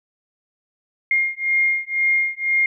sine beating tone pair, 2126 / 2128 Hz, C7 / C7, +27 / +29 cents, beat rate 2 Hz, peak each -20 dBFS, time 1.11-2.66 s, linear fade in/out 2 ms, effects none

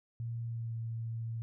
sine tone with pitch glide, 116.4 to 114.2 Hz, A#2 to A#2, -2 to -35 cents, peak -35 dBFS, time 0.2-1.42 s, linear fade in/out 0 ms, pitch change -33 cents, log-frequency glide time 0.44-0.75 s, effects none

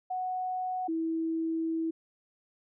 sine tone pair in turn, 739 / 325.4 Hz, F#5 / E4, -2 / -22 cents, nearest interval octave + major second, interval 1420 cents, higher first, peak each -30 / -28 dBFS, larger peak second, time 0.1-0.88 / 0.88-1.91 s, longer second, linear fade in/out 10 ms, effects none

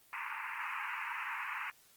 pink band-pass noise, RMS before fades -40 dBFS, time 0.13-1.7 s, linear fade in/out 0 ms, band 880 to 2700 Hz, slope 96 dB/octave, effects white hiss -64 dBFS RMS until 1.96 s + Opus 24 kbps

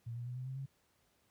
sine tone with pitch steps, 116.54 / 120.16 / 123.9 / 127.75 / 131.72 / 135.82 Hz, A#2 / B2 / B2 / C3 / C3 / C#3, 0 / -47 / +6 / -41 / +12 / -35 cents, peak -39 dBFS, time 0.06-0.66 s, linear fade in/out 10 ms, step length 100 ms, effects pink hiss -74 dBFS RMS until 1.3 s + high-pass 60 Hz 12 dB/octave

